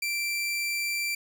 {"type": "tone", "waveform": "sawtooth", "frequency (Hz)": 2349, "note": "D7", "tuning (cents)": 0, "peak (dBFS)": -24, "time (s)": [0.02, 1.15], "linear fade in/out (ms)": 5, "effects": []}